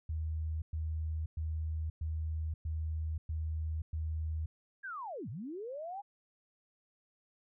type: tone bursts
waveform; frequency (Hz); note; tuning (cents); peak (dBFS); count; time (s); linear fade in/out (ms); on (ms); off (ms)
sine; 79; D#2; +27; -33; 7; 0.09-4.46; 5; 530; 110
type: linear two-way sweep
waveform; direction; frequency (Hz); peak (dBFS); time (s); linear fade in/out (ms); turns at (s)
sine; down then up; 1661.2 to 92.9 to 828; -39; 4.83-6.02; 20; 5.29
effects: none